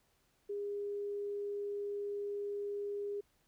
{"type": "tone", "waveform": "sine", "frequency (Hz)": 407.1, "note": "G#4", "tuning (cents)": -35, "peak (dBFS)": -36, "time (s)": [0.49, 3.21], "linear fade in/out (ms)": 10, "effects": ["pink hiss -74 dBFS RMS until 3.47 s"]}